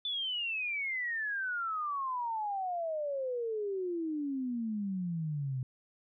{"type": "exponential sweep", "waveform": "sine", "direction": "down", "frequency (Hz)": [3518, 125.5], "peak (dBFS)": -32, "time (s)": [0.05, 5.63], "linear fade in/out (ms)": 2, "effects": []}